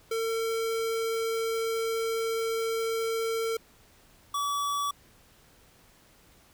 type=tone pair in turn; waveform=square; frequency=452.4 / 1143.9 Hz; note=A4 / D6; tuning=+48 / -46 cents; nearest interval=octave + major third; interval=1606 cents; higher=second; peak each=-28 dBFS; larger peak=neither; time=0.11-3.57 / 4.34-4.91 s; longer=first; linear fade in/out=5 ms; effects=pink hiss -59 dBFS RMS until 6.53 s